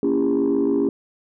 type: chord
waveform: sine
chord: A# diminished seventh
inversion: none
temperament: just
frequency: 233.1 / 279.7 / 335.6 / 402.8 Hz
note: A#3 / C#4 / E4 / G4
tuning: 0 / +16 / +31 / +47 cents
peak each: -25 / -19 / -23 / -20 dBFS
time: 0.03-0.89 s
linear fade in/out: 2 ms
effects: tanh soft clip ceiling -12 dBFS